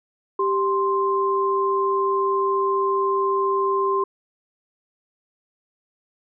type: tone pair together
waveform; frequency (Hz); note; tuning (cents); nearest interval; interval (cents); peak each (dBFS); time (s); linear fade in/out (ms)
sine; 392 / 1047.6; G4 / C6; 0 / +2; octave + perfect fourth; 1702; -21; 0.39-4.04; 5
effects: none